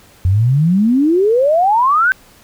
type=exponential sweep; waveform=sine; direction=up; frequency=87.31 to 1568 Hz; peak=-9 dBFS; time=0.25-2.12 s; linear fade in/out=0 ms; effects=pink hiss -46 dBFS RMS until 2.43 s